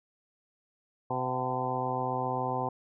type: harmonic tone with a mistuned harmonic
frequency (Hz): 127.4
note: C3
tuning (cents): -46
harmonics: 1 / 2 / 3 / 4 / 5 / 6 / 7 / 8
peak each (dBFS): -37 / -39 / -39 / -37 / -40 / -34 / -35 / -37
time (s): 1.1-2.69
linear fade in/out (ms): 5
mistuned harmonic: 5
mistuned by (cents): +88
effects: none